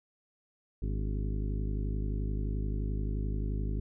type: harmonic tone with a mistuned harmonic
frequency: 51.5 Hz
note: G#1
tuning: 14 cents flat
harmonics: 1 / 2 / 3 / 4 / 5 / 6 / 7 / 8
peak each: -31 / -37 / -41 / -43 / -45 / -47 / -48 / -49 dBFS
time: 0.82-3.8 s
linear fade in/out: 5 ms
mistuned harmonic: 6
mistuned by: -96 cents
effects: none

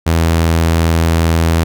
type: tone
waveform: sawtooth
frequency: 82.41 Hz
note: E2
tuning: in tune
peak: -6 dBFS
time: 0.06-1.64 s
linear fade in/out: 10 ms
effects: none

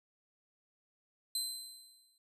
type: tone with exponential decay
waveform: 25% pulse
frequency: 4082 Hz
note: C8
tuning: 44 cents flat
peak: -27 dBFS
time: 1.35-2.18 s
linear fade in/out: 2 ms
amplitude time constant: 180 ms
effects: none

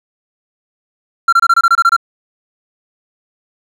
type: tone bursts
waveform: triangle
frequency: 1368 Hz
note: F6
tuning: 36 cents flat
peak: -4 dBFS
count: 10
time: 1.28-1.965 s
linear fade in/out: 5 ms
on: 46 ms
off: 25 ms
effects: none

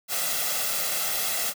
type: noise with comb filter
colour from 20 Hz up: white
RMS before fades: -27 dBFS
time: 0.08-1.54 s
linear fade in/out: 50 ms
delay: 1.5 ms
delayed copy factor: +0.65
effects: high-pass 200 Hz 12 dB/octave

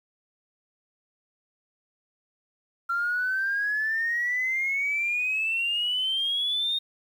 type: exponential sweep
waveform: sine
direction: up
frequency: 1367 to 3705 Hz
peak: -23 dBFS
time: 2.89-6.79 s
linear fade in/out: 10 ms
effects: tanh soft clip ceiling -19 dBFS + 9-bit

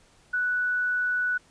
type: tone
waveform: sine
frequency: 1480 Hz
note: F#6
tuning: in tune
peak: -23 dBFS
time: 0.33-1.38 s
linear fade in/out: 10 ms
effects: pink hiss -59 dBFS RMS until 1.5 s + resampled to 22050 Hz

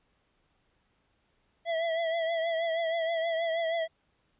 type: tone with vibrato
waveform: square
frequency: 661 Hz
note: E5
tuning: 5 cents sharp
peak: -28 dBFS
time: 1.65-3.88 s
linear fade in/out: 50 ms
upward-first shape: triangle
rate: 6.3 Hz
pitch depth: 55 cents each way
effects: pink hiss -72 dBFS RMS until 4.39 s + resampled to 8000 Hz

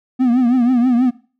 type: tone with vibrato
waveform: triangle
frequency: 246.9 Hz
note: B3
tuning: in tune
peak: -9 dBFS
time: 0.19-1.11 s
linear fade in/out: 20 ms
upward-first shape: triangle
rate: 6.2 Hz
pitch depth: 120 cents each way
effects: noise-tail reverb RT60 0.4 s tail -19 dB re dry

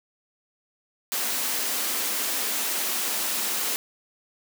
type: high-pass noise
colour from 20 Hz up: white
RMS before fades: -27 dBFS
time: 1.12-3.76 s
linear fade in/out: 0 ms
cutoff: 200 Hz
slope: 48 dB/octave
effects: none

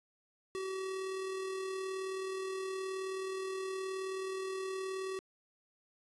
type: tone with amplitude modulation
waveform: square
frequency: 380.7 Hz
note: F#4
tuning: 49 cents sharp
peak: -36 dBFS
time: 0.55-5.19 s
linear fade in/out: 0 ms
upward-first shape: sine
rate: 39 Hz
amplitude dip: 30%
effects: resampled to 24000 Hz + 11-bit

